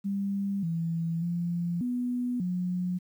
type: tone with pitch steps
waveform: sine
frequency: 198.4 / 165.8 / 172.4 / 246.3 / 180.1 Hz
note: G3 / E3 / F3 / B3 / F#3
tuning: +21 / +10 / -22 / -5 / -46 cents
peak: -27 dBFS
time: 0.04-2.99 s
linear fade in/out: 20 ms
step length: 590 ms
effects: 10-bit